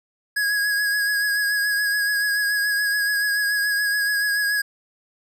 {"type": "tone with vibrato", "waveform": "square", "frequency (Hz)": 1661.2, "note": "G#6", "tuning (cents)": 0, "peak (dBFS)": -20, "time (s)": [0.36, 4.62], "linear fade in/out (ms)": 10, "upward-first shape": "triangle", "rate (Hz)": 7, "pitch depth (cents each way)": 35, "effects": []}